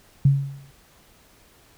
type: tone with exponential decay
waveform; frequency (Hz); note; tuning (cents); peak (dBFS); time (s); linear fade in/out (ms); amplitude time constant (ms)
sine; 138.59; C#3; 0; -10; 0.25-0.71; 5; 99
effects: pink hiss -55 dBFS RMS until 1.77 s